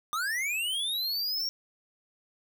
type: linear sweep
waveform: square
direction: up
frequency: 1182 to 5580 Hz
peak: -29 dBFS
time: 0.13-1.49 s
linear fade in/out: 0 ms
effects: none